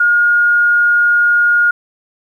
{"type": "tone", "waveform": "sine", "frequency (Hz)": 1428, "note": "F6", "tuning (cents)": 38, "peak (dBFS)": -8, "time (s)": [0, 1.71], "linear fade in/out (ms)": 5, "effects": ["8-bit"]}